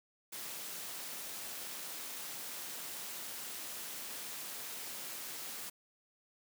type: noise with amplitude modulation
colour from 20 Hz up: white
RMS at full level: -42 dBFS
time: 0.32-5.7 s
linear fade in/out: 10 ms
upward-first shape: sine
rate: 230 Hz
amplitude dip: 40%
effects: high-pass 150 Hz 12 dB/octave